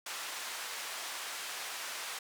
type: band-pass noise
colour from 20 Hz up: pink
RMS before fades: -41 dBFS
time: 0.06-2.19 s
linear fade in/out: 5 ms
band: 1000 to 11000 Hz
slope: 12 dB/octave
effects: none